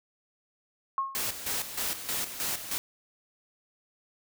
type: tone with exponential decay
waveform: sine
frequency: 1082 Hz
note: C#6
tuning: 42 cents flat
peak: -23 dBFS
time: 0.98-1.31 s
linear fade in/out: 1 ms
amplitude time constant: 71 ms
type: noise with tremolo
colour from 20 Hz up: white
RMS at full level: -31 dBFS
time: 1.15-2.78 s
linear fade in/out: 0 ms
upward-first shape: square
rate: 3.2 Hz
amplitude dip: 65%
effects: none